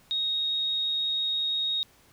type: tone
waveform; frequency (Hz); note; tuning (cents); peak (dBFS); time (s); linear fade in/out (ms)
sine; 3749; A#7; +9; -25; 0.11-1.83; 0
effects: pink hiss -59 dBFS RMS until 2.12 s